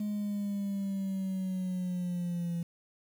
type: linear sweep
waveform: sine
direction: down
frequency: 209.6 to 169.5 Hz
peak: -28 dBFS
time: 0-2.63 s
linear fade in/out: 5 ms
effects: tanh soft clip ceiling -30 dBFS + 9-bit